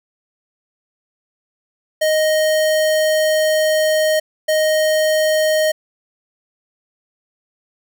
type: tone bursts at uneven times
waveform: square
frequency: 622.3 Hz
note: D#5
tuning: in tune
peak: -14 dBFS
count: 2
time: 2.01-4.2 / 4.48-5.72 s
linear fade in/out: 10 ms
effects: none